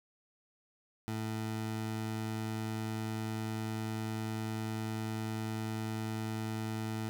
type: tone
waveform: 20% pulse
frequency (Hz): 110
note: A2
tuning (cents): 0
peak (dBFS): -30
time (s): 1.08-7.09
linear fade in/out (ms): 0
effects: none